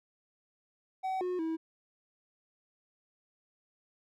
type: tone with pitch steps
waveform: triangle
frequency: 757 / 362.4 / 323.5 Hz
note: F#5 / F#4 / E4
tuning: +39 / -36 / -32 cents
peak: -29 dBFS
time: 1.03-1.57 s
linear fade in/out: 20 ms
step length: 180 ms
effects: none